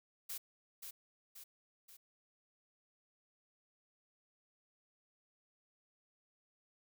blue noise with echo, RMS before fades -43 dBFS, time 0.29-0.38 s, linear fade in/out 10 ms, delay 530 ms, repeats 3, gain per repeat -5 dB, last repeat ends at 1.97 s, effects none

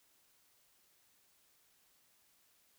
silence, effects white hiss -71 dBFS RMS until 2.78 s

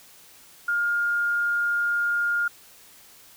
sine tone, 1414 Hz, F6, 21 cents sharp, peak -21 dBFS, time 0.68-2.48 s, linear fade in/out 5 ms, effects white hiss -51 dBFS RMS until 3.36 s

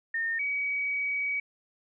sine tone pair in turn, 1826 / 2267 Hz, A#6 / C#7, -36 / +38 cents, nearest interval major third, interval 374 cents, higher second, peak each -27 dBFS, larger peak neither, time 0.14-0.39 / 0.39-1.4 s, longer second, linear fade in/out 5 ms, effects none

